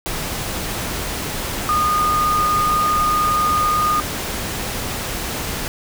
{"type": "tone in noise", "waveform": "sine", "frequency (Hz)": 1226, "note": "D#6", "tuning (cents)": -26, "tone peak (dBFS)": -15, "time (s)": [1.69, 4], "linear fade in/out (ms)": 0, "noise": "pink", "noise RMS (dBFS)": -25, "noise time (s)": [0.06, 5.68], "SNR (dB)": 7, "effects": []}